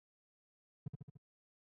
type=tone with echo; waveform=triangle; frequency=141.3 Hz; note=C#3; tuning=34 cents sharp; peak=-34 dBFS; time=0.86-0.88 s; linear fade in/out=5 ms; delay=73 ms; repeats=4; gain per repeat=-4 dB; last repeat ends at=1.172 s; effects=tanh soft clip ceiling -30 dBFS + high-pass 60 Hz 12 dB/octave